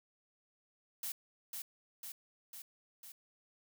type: noise with echo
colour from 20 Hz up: blue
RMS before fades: -40 dBFS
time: 1.03-1.12 s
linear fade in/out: 2 ms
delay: 500 ms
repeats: 4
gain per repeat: -3 dB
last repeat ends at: 3.12 s
effects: none